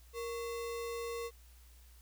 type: tone with sample-and-hold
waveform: sine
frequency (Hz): 467.4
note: A#4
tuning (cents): +5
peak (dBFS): -37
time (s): 0.13-1.31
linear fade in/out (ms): 50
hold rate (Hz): 1575
effects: added 60 Hz sine -56 dBFS peak until 2.01 s + white hiss -65 dBFS RMS until 2.01 s